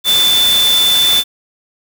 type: tone in noise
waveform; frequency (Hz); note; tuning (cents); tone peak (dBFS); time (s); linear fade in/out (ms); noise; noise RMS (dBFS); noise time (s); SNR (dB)
sine; 3520; A7; 0; -9; 0.04-1.24; 50; white; -18; 0.04-1.24; +6
effects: none